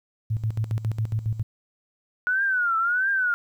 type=tone with tremolo; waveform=sine; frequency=110 Hz; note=A2; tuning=in tune; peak=-21 dBFS; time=0.3-1.43 s; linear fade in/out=10 ms; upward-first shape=square; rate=7.3 Hz; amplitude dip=75%
type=tone with vibrato; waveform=sine; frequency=1457 Hz; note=F#6; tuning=27 cents flat; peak=-20 dBFS; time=2.27-3.34 s; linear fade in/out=0 ms; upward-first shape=triangle; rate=1.5 Hz; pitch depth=180 cents each way
effects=10-bit